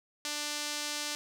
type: tone with band-pass filter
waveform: sawtooth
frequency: 295.6 Hz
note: D4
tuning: 11 cents sharp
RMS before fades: -36 dBFS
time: 0.25-1.15 s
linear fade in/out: 0 ms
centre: 5600 Hz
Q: 1
effects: none